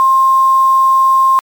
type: tone with quantisation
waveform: sine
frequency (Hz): 1061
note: C6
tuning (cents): +24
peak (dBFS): -6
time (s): 0-1.39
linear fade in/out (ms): 0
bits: 5
effects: MP3 96 kbps